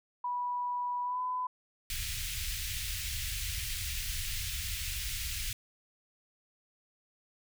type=tone with pitch glide; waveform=sine; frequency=980 to 1004.1 Hz; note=B5 to B5; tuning=-14 to +28 cents; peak=-31 dBFS; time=0.24-1.47 s; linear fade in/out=5 ms; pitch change=+42 cents; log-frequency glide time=1.03-1.2 s
type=band-stop noise; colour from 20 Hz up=pink; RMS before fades=-36 dBFS; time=1.9-5.53 s; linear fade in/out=2 ms; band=100 to 2100 Hz; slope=24 dB/octave
effects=none